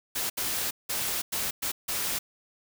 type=noise bursts at uneven times; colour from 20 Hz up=white; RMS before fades=-30 dBFS; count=6; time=0.15-0.3 / 0.37-0.71 / 0.89-1.22 / 1.32-1.51 / 1.62-1.72 / 1.88-2.19 s; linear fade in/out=10 ms; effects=none